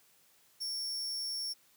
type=tone; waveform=40% pulse; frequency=5470 Hz; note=F8; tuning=37 cents flat; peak=-34 dBFS; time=0.6-1.54 s; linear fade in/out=20 ms; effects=white hiss -66 dBFS RMS until 1.76 s + high-pass 60 Hz 12 dB/octave